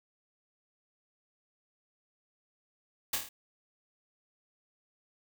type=noise with echo; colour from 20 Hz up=white; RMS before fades=-30 dBFS; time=3.13-3.16 s; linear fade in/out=5 ms; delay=26 ms; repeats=5; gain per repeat=-4 dB; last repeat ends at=3.29 s; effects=none